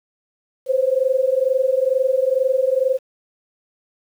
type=tone pair together; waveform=sine; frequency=511.8 / 534 Hz; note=C5 / C5; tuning=-38 / +35 cents; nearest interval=minor second; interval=73 cents; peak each=-18 dBFS; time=0.66-2.99 s; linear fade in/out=50 ms; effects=8-bit